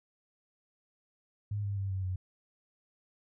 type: tone with pitch steps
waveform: sine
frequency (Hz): 103.3 / 100.48 / 97.73 / 95.06 / 92.46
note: G#2 / G2 / G2 / F#2 / F#2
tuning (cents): -9 / +43 / -5 / +47 / -1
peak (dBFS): -31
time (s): 1.51-2.16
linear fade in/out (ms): 5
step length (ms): 130
effects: none